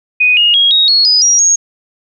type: tone with pitch steps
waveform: sine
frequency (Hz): 2489 / 2859 / 3284 / 3773 / 4334 / 4978 / 5718 / 6569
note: D#7 / F7 / G#7 / A#7 / C#8 / D#8 / F8 / G#8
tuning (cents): 0 / +40 / -20 / +20 / -40 / 0 / +40 / -20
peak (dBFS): -6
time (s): 0.2-1.56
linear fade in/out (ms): 10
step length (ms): 170
effects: none